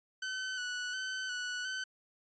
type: tone with vibrato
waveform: sawtooth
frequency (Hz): 1500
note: F#6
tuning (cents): +23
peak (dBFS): -32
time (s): 0.22-1.84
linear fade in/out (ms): 5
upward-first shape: square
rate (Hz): 1.4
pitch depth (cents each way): 27
effects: resampled to 16000 Hz